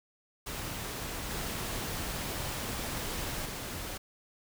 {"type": "noise with level steps", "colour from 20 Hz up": "pink", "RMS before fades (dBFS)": [-38, -36, -39], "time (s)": [0.46, 3.98], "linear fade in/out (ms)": 10, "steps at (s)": [1.3, 3.45], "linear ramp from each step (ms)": 10, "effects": []}